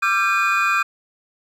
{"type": "tone cluster", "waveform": "triangle", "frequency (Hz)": [1177, 1362, 1580, 2458], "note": ["D6", "F6", "G6", "D#7"], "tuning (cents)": [3, -44, 13, -22], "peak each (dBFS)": -20, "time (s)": [0.02, 0.83], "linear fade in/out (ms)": 10, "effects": []}